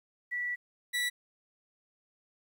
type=tone pair in turn; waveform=sine / 30% pulse; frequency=1954 / 1954 Hz; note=B6 / B6; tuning=-19 / -19 cents; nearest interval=unison; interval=0 cents; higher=neither; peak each=-31 / -26 dBFS; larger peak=second; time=0.31-0.56 / 0.93-1.1 s; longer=first; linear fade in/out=20 ms; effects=11-bit